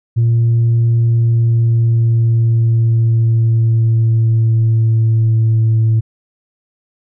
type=tone with pitch glide; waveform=sine; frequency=116.3 to 111.76 Hz; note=A#2 to A2; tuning=-4 to +27 cents; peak=-7 dBFS; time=0.16-6.01 s; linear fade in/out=20 ms; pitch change=-69 cents; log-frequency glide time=0.94-5.74 s; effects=tanh soft clip ceiling -7 dBFS